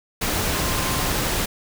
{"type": "tone in noise", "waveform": "sine", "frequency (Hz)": 1046.5, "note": "C6", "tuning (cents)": 0, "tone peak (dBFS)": -33, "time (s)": [0.54, 1.11], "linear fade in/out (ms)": 10, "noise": "pink", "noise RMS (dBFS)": -23, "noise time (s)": [0.21, 1.46], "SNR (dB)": -13, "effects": []}